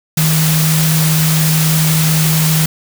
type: tone in noise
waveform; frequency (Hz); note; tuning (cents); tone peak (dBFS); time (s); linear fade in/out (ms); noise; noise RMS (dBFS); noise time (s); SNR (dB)
sine; 157.8; D#3; +25; -11; 0.17-2.66; 5; white; -17; 0.17-2.66; +3
effects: none